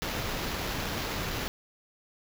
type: noise with sample-and-hold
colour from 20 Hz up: pink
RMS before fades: -33 dBFS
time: 0.02-1.48 s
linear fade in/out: 0 ms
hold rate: 8820 Hz
effects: none